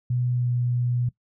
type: tone with pitch glide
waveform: sine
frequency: 123.6 to 122.32 Hz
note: B2 to B2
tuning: +2 to -16 cents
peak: -21 dBFS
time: 0.1-1.09 s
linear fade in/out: 5 ms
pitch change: -18 cents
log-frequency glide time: 0.31-0.49 s
effects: noise-tail reverb RT60 0.1 s tail -19 dB re dry